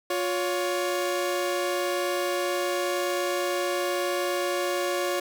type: tone pair together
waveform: sawtooth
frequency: 355.1 / 562.2 Hz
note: F4 / C#5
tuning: +29 / +24 cents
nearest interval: minor sixth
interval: 795 cents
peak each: -24 / -24 dBFS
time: 0.1-5.2 s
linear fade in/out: 5 ms
effects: none